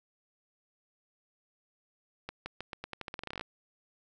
accelerating click train, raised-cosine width 0.3 ms, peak -22 dBFS, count 18, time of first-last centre 2.29-3.411 s, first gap 170 ms, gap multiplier 0.86, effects none

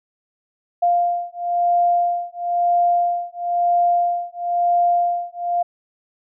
sine beating tone pair, 698.5 / 699.5 Hz, F5 / F5, 0 / +3 cents, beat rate 1 Hz, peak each -19 dBFS, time 0.82-5.63 s, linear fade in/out 10 ms, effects none

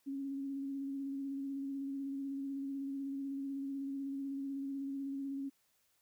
sine tone with vibrato, 274.9 Hz, C#4, 14 cents flat, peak -37 dBFS, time 0.06-5.5 s, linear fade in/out 20 ms, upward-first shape square, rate 16 Hz, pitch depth 18 cents each way, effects white hiss -75 dBFS RMS until 6.01 s

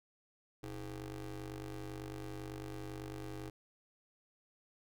25% pulse ring-modulated tone, 98 Hz, G2, in tune, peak -36 dBFS, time 0.63-3.5 s, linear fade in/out 5 ms, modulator 221 Hz, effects none

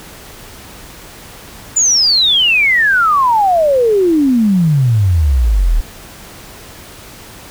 sine exponential sweep, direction down, 7150 to 36.29 Hz, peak -8 dBFS, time 1.76-5.81 s, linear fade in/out 10 ms, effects pink hiss -35 dBFS RMS until 7.5 s

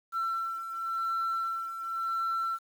sine beating tone pair, 1345 / 1345.92 Hz, E6 / E6, +34 / +36 cents, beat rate 0.92 Hz, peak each -35 / -29 dBFS, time 0.12-2.59 s, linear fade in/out 50 ms, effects tanh soft clip ceiling -26 dBFS + 9-bit

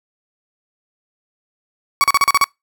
35% pulse tone bursts, 1124 Hz, C#6, 24 cents sharp, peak -8 dBFS, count 7, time 2.01-2.441 s, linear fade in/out 0 ms, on 29 ms, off 38 ms, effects noise-tail reverb RT60 0.2 s tail -26 dB re dry

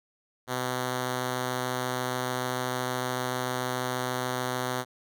5% pulse tone, 126.6 Hz, B2, 43 cents sharp, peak -17 dBFS, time 0.47-4.85 s, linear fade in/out 50 ms, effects none

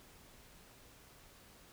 silence, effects pink hiss -60 dBFS RMS until 1.72 s

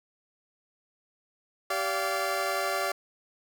20% pulse tone cluster, 388.5 / 577 / 694 Hz, G4 / D5 / F5, -16 / -31 / -11 cents, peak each -29 / -26 / -26 dBFS, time 1.7-2.92 s, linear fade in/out 5 ms, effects none

